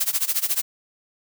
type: noise with tremolo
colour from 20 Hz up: blue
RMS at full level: -20 dBFS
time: 0-0.62 s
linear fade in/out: 10 ms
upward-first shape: sine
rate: 14 Hz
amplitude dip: 90%
effects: none